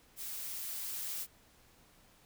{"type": "noise with level ramp", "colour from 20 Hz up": "blue", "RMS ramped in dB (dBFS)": [-42, -39], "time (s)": [0.16, 1.27], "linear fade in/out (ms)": 50, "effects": ["pink hiss -64 dBFS RMS until 2.25 s"]}